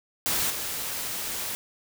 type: noise with level steps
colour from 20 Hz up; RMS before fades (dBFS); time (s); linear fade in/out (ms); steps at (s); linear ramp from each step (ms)
white; -26 / -32; 0.26-1.55; 0; 0.5; 5
effects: none